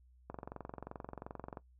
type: click train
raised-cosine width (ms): 1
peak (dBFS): -29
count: 30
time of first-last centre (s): 0.3-1.572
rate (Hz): 22.8
effects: noise-tail reverb RT60 0.1 s tail -17 dB re dry + added 62 Hz sine -61 dBFS peak until 1.79 s